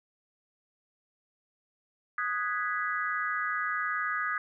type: chord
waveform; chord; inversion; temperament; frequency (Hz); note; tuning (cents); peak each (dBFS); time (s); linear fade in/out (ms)
sine; G# minor seventh; second; equal; 1244.5 / 1480 / 1661.2 / 1975.5; D#6 / F#6 / G#6 / B6; 0 / 0 / 0 / 0; -32 / -36 / -33 / -37; 2.18-4.38; 2
effects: none